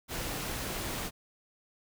pink noise, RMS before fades -36 dBFS, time 0.08-1.11 s, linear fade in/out 50 ms, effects none

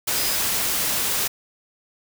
sine tone in noise, 4978 Hz, D#8, in tune, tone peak -30 dBFS, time 0.16-0.36 s, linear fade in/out 10 ms, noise white, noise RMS -23 dBFS, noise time 0.07-1.28 s, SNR -10 dB, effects none

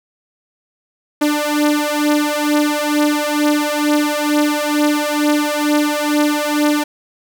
sawtooth beating tone pair, 295.8 / 298 Hz, D4 / D4, +13 / +25 cents, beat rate 2.2 Hz, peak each -13 dBFS, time 1.21-6.84 s, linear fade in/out 10 ms, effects none

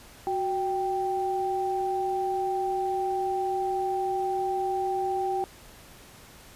sine tone pair together, 370 / 783.4 Hz, F#4 / G5, 0 / -1 cents, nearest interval octave + minor second, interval 1299 cents, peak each -29 / -27 dBFS, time 0.27-5.44 s, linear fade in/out 0 ms, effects pink hiss -50 dBFS RMS until 6.55 s + resampled to 32000 Hz

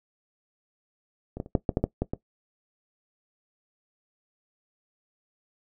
clicks, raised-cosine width 2 ms, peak -22 / -17 / -29 / -7 / -10 / -9 / -9 / -12 / -15 dBFS, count 9, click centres 1.37 / 1.401 / 1.461 / 1.552 / 1.692 / 1.771 / 1.84 / 2.02 / 2.135 s, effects noise-tail reverb RT60 0.1 s tail -17 dB re dry

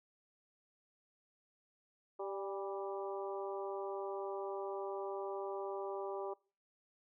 harmonic tone with a mistuned harmonic, 195.9 Hz, G3, 1 cent flat, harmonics 2 / 3 / 4 / 5 / 6, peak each -41 / -45 / -47 / -49 / -51 dBFS, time 2.19-6.34 s, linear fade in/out 10 ms, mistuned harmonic 4, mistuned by +36 cents, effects noise-tail reverb RT60 0.4 s tail -25 dB re dry

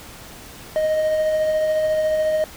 triangle tone with tremolo, 622.3 Hz, D#5, in tune, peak -14 dBFS, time 0.76-2.44 s, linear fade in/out 0 ms, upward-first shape sine, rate 14 Hz, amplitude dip 25%, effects pink hiss -40 dBFS RMS until 2.56 s

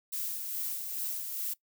violet noise with tremolo, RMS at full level -34 dBFS, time 0.12-1.54 s, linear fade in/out 10 ms, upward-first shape sine, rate 2.4 Hz, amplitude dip 40%, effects noise-tail reverb RT60 0.1 s tail -20 dB re dry

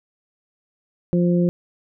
harmonic tone, 175.1 Hz, F3, 5 cents sharp, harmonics 1 / 2 / 3, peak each -16 / -22 / -26 dBFS, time 1.13-1.49 s, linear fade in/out 0 ms, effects none

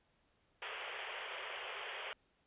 white band-pass noise, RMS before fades -45 dBFS, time 0.62-2.13 s, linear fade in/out 0 ms, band 380 to 3300 Hz, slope 96 dB/octave, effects pink hiss -75 dBFS RMS until 2.46 s + resampled to 8000 Hz

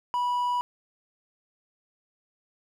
triangle tone, 979 Hz, B5, 15 cents flat, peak -22 dBFS, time 0.14-0.61 s, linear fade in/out 0 ms, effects none

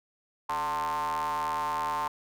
square ring-modulated tone, 77.78 Hz, D#2, in tune, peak -26 dBFS, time 0.49-2.08 s, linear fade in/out 5 ms, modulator 973 Hz, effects none

